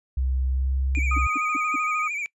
sine tone with pitch glide, 65 to 66.33 Hz, C2 to C2, -11 to +24 cents, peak -21 dBFS, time 0.17-1.27 s, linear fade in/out 5 ms, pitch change +35 cents, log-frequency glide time 0.49-0.72 s
triangle tone with vibrato, 2349 Hz, D7, in tune, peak -25 dBFS, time 0.95-2.26 s, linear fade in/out 0 ms, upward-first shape sine, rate 13 Hz, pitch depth 69 cents each way
sine tone bursts, 285.5 Hz, D4, 49 cents flat, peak -27 dBFS, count 5, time 0.97-1.76 s, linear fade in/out 5 ms, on 22 ms, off 170 ms
sine tone, 1244.5 Hz, D#6, in tune, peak -24 dBFS, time 1.11-2.08 s, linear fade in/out 5 ms
effects noise-tail reverb RT60 0.1 s tail -23 dB re dry + resampled to 24000 Hz

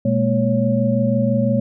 sine tone cluster, 121.3 / 207.5 / 233.5 / 555 Hz, B2 / G#3 / A#3 / C#5, -31 / -1 / +3 / +2 cents, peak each -20 / -20 / -20 / -21 dBFS, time 0.05-1.6 s, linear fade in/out 5 ms, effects none

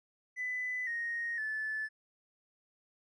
triangle tone with pitch steps, 2000 / 1866.1 / 1741.1 Hz, B6 / A#6 / A6, +21 / +1 / -19 cents, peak -30 dBFS, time 0.36-1.89 s, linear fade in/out 50 ms, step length 510 ms, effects tanh soft clip ceiling -31 dBFS + resampled to 22050 Hz

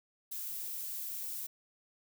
violet noise, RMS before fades -40 dBFS, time 0.31-1.47 s, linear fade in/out 10 ms, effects none

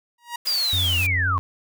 sawtooth tone with exponential growth, 951 Hz, A#5, 34 cents sharp, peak -21 dBFS, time 0.18-0.36 s, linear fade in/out 5 ms, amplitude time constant 37 ms
white high-pass noise, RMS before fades -32 dBFS, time 0.45-1.07 s, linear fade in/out 10 ms, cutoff 480 Hz, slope 48 dB/octave
sine linear sweep, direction down, 4913 to 1046.5 Hz, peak -20 dBFS, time 0.47-1.38 s, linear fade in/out 0 ms
triangle tone with vibrato, 90.4 Hz, F#2, 40 cents flat, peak -21 dBFS, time 0.73-1.39 s, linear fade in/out 0 ms, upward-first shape square, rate 3.9 Hz, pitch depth 22 cents each way
effects none

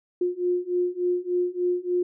sine beating tone pair, 355.1 / 358.5 Hz, F4 / F4, +29 / +45 cents, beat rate 3.4 Hz, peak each -26 / -25 dBFS, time 0.21-2.03 s, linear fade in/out 5 ms, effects none

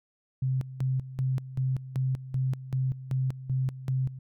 sine tone with tremolo, 130.81 Hz, C3, in tune, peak -24 dBFS, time 0.42-4.19 s, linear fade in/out 5 ms, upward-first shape square, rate 2.6 Hz, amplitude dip 80%, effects none

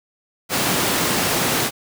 pink high-pass noise, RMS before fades -20 dBFS, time 0.49-1.71 s, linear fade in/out 50 ms, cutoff 160 Hz, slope 12 dB/octave, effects none

